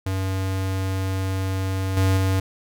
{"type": "tone with level steps", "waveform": "square", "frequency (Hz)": 95.2, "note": "F#2", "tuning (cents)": 50, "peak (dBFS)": [-23, -17, -19], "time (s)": [0.06, 2.4], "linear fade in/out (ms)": 5, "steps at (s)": [1.97, 2.17], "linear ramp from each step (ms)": 2, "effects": []}